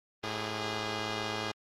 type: tone pair together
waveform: 5% pulse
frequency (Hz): 108.41 / 409.3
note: A2 / G#4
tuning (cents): -25 / -25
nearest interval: octave + major seventh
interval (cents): 2300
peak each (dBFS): -24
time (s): 0.23-1.52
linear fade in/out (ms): 10
effects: low-pass 6000 Hz 12 dB/octave + Opus 24 kbps